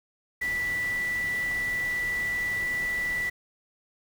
sine tone in noise, 1967 Hz, B6, 7 cents flat, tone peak -26 dBFS, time 0.41-3.3 s, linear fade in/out 10 ms, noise pink, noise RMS -41 dBFS, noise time 0.41-3.3 s, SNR +12 dB, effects none

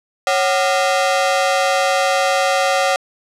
sawtooth ring-modulated tone, 651 Hz, E5, 22 cents flat, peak -7 dBFS, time 0.27-2.96 s, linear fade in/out 0 ms, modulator 100 Hz, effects low-pass 8000 Hz 12 dB/octave

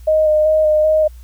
sine tone with vibrato, 618 Hz, D#5, 12 cents flat, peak -10 dBFS, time 0.07-1.08 s, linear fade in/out 10 ms, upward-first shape square, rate 2.6 Hz, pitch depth 15 cents each way, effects added 60 Hz sine -34 dBFS peak until 1.23 s + white hiss -53 dBFS RMS until 1.23 s

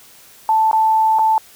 sine tone with dropouts, 880 Hz, A5, in tune, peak -11 dBFS, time 0.49-1.38 s, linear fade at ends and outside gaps 1 ms, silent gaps 0.713-0.73 / 1.187-1.192 s, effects white hiss -45 dBFS RMS until 1.55 s

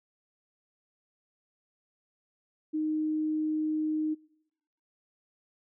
sine tone, 309.6 Hz, D#4, 9 cents flat, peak -27 dBFS, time 2.73-4.15 s, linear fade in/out 20 ms, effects noise-tail reverb RT60 1.0 s tail -26 dB re dry

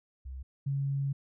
sine tone pair in turn, 65.41 / 138.6 Hz, C2 / C#3, 0 / 0 cents, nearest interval octave + minor second, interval 1300 cents, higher second, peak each -38 / -28 dBFS, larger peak second, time 0.25-0.43 / 0.66-1.13 s, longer second, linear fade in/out 10 ms, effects none

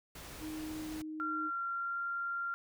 pink noise, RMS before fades -48 dBFS, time 0.15-1.02 s, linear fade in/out 5 ms
sine tone, 311.1 Hz, D#4, in tune, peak -39 dBFS, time 0.39-1.51 s, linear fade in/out 50 ms
sine tone with pitch glide, 1375 to 1385.4 Hz, F6 to F6, -27 to -14 cents, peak -34 dBFS, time 1.2-2.54 s, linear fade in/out 0 ms, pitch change +13 cents, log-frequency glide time 1.66-2.01 s
effects none

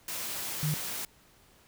white high-pass noise, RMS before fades -36 dBFS, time 0.08-1.05 s, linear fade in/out 2 ms, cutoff 100 Hz, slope 24 dB/octave
sine tone, 151.9 Hz, D#3, 41 cents flat, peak -27 dBFS, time 0.63-0.74 s, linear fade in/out 0 ms
effects pink hiss -61 dBFS RMS until 1.67 s

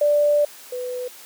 sine tone pair in turn, 587.3 / 498.2 Hz, D5 / B4, 0 / +15 cents, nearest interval minor third, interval 285 cents, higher first, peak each -14 / -25 dBFS, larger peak first, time 0.01-0.45 / 0.72-1.08 s, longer first, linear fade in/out 5 ms, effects white hiss -43 dBFS RMS until 1.25 s + high-pass 300 Hz 12 dB/octave

